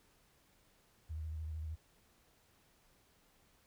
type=tone with vibrato; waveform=sine; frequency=78.5 Hz; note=D#2; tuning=16 cents sharp; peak=-39 dBFS; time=1.09-1.76 s; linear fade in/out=20 ms; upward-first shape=sine; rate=13 Hz; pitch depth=44 cents each way; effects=pink hiss -70 dBFS RMS until 3.66 s